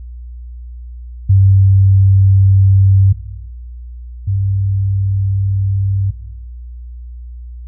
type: tone pair in turn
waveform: sine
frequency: 97 / 97.84 Hz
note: G2 / G2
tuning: -18 / -3 cents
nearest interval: unison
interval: 15 cents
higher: second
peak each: -5 / -12 dBFS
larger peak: first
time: 1.29-3.13 / 4.27-6.11 s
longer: neither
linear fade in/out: 10 ms
effects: noise-tail reverb RT60 1.0 s tail -18 dB re dry + added 60 Hz sine -27 dBFS peak until 7.67 s